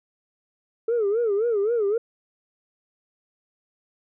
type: tone with vibrato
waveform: sine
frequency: 435.9 Hz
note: A4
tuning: 16 cents flat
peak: -18 dBFS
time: 0.88-1.98 s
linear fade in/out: 5 ms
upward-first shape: sine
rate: 3.8 Hz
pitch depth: 170 cents each way
effects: tanh soft clip ceiling -17 dBFS